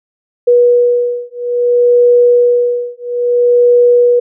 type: beating tone pair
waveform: sine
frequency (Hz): 484.7 / 485.3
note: B4 / B4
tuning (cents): -32 / -30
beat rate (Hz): 0.6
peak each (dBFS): -10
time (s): 0.47-4.2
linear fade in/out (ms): 10
effects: none